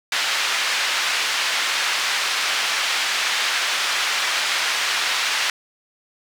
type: band-pass noise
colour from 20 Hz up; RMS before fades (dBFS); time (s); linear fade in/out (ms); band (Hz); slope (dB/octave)
pink; -22; 0.12-5.5; 2; 1500 to 4900; 12
effects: none